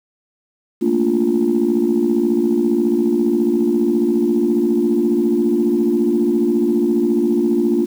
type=chord; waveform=sine; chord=Bb major seventh; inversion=third; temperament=just; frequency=218.5 / 233.1 / 291.4 / 349.6 Hz; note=A3 / Bb3 / D4 / F4; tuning=-12 / 0 / -13 / +2 cents; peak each=-22 / -18 / -19 / -16 dBFS; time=0.81-7.86 s; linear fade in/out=20 ms; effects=tanh soft clip ceiling -6 dBFS + 7-bit